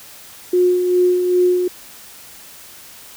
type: tone with tremolo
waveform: sine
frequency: 360 Hz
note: F#4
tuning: 47 cents flat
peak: -10 dBFS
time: 0.53-1.68 s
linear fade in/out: 5 ms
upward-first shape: sine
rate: 2.5 Hz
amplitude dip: 45%
effects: white hiss -40 dBFS RMS until 3.16 s